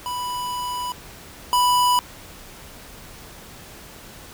square tone pair in turn, 987.8 / 987.8 Hz, B5 / B5, 0 / 0 cents, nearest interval unison, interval 0 cents, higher neither, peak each -26 / -16 dBFS, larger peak second, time 0.06-0.92 / 1.53-1.99 s, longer first, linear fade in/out 0 ms, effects pink hiss -42 dBFS RMS until 4.33 s

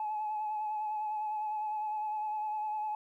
sine tone with vibrato, 853 Hz, G#5, 46 cents sharp, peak -31 dBFS, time 0-2.95 s, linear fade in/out 2 ms, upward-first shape sine, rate 9.9 Hz, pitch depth 27 cents each way, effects tanh soft clip ceiling -28 dBFS + 12-bit

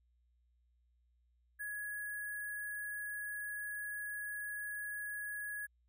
sine tone with sample-and-hold, 1676 Hz, G#6, 15 cents sharp, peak -39 dBFS, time 1.59-5.67 s, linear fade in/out 20 ms, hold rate 11025 Hz, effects added 60 Hz sine -70 dBFS peak until 5.88 s

